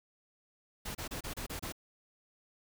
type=noise bursts; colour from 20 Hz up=pink; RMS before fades=-40 dBFS; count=7; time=0.85-1.724 s; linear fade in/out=10 ms; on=100 ms; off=29 ms; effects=none